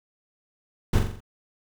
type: noise with echo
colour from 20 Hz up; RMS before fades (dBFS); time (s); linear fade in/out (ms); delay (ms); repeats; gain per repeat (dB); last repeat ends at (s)
brown; -19; 0.93-0.99; 5; 43; 5; -5; 1.205
effects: none